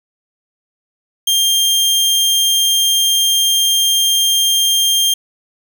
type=tone; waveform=sawtooth; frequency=3194 Hz; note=G7; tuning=32 cents sharp; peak=-8 dBFS; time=1.27-5.14 s; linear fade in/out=5 ms; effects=none

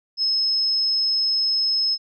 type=tone; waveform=sine; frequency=5180 Hz; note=E8; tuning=31 cents flat; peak=-18 dBFS; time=0.17-1.98 s; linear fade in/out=50 ms; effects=none

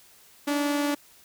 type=tone pair together; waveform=sawtooth; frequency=288.8 / 309.9 Hz; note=D4 / D#4; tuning=-29 / -7 cents; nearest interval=minor second; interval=122 cents; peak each=-20 / -32 dBFS; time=0.47-0.95 s; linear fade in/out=10 ms; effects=white hiss -55 dBFS RMS until 1.24 s

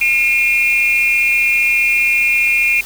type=tone with amplitude modulation; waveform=sine; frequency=2418 Hz; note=D7; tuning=50 cents sharp; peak=-7 dBFS; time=0.01-2.81 s; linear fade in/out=5 ms; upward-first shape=sine; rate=265 Hz; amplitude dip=85%; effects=added 50 Hz sine -41 dBFS peak until 2.85 s + white hiss -32 dBFS RMS until 2.85 s

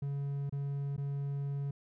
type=tone with dropouts; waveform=triangle; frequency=140.6 Hz; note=C#3; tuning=25 cents sharp; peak=-31 dBFS; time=0.02-1.71 s; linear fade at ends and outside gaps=5 ms; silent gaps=0.496-0.524 / 0.965-0.978 s; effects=none

